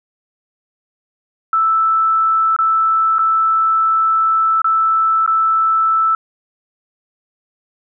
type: tone with dropouts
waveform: sine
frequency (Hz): 1318.5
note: E6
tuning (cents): 0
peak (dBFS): -11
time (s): 1.53-6.15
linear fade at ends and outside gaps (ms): 2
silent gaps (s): 2.564-2.588 / 3.184-3.191 / 4.618-4.644 / 5.263-5.276
effects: none